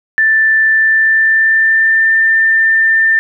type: tone with pitch glide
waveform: sine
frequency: 1767 to 1791.7 Hz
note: A6 to A6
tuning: +7 to +31 cents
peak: -7 dBFS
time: 0.18-3.19 s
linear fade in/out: 0 ms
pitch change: +24 cents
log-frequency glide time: 0.67-2.14 s
effects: none